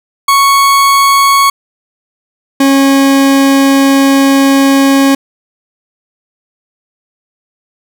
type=tone pair in turn; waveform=40% pulse; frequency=1108.7 / 273.6 Hz; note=C#6 / C#4; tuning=0 / -23 cents; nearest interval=2 octaves; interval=2423 cents; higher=first; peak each=-4 dBFS; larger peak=neither; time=0.28-1.5 / 2.6-5.15 s; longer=second; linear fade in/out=5 ms; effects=none